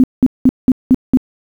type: tone bursts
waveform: sine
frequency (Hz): 256.4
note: C4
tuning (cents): -35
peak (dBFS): -4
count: 6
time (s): 0-1.172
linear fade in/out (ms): 0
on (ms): 37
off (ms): 190
effects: 7-bit